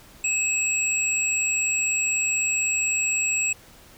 sine tone pair together, 2600 / 7688 Hz, E7 / B8, -24 / -48 cents, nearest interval octave + perfect fifth, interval 1876 cents, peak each -23 dBFS, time 0.24-3.53 s, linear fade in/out 5 ms, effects tanh soft clip ceiling -14 dBFS + pink hiss -50 dBFS RMS until 3.97 s

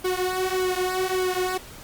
sawtooth tone with flanger, 370 Hz, F#4, in tune, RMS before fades -25 dBFS, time 0.04-1.58 s, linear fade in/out 10 ms, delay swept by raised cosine 1.1 to 5.1 ms, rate 1.7 Hz, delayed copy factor -0.9, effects pink hiss -43 dBFS RMS until 1.83 s + Opus 32 kbps

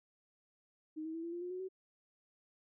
sine tone with pitch steps, 311.6 / 320.2 / 329 / 338 / 347.3 / 356.9 / 366.7 / 376.8 Hz, D#4 / D#4 / E4 / E4 / F4 / F4 / F#4 / F#4, +3 / +50 / -3 / +43 / -10 / +38 / -15 / +32 cents, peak -39 dBFS, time 0.96-1.688 s, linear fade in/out 20 ms, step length 91 ms, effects none

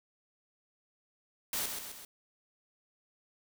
white noise with echo, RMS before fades -34 dBFS, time 1.53-1.66 s, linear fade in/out 2 ms, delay 130 ms, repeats 3, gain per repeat -5 dB, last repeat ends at 2.05 s, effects none

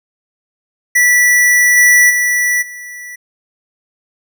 square tone with level steps, 1959 Hz, B6, 15 cents flat, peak -8 / -6 / -12 / -28 dBFS, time 0.95-3.16 s, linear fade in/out 10 ms, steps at 1.76 / 2.09 / 2.61 s, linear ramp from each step 20 ms, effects none

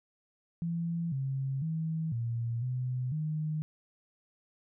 sine tone with pitch steps, 168.5 / 134.8 / 160.6 / 116.8 / 126.5 / 154.5 Hz, E3 / C#3 / E3 / A#2 / B2 / D#3, +38 / -48 / -45 / +4 / +42 / -12 cents, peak -30 dBFS, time 0.62-3.62 s, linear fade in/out 0 ms, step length 500 ms, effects none

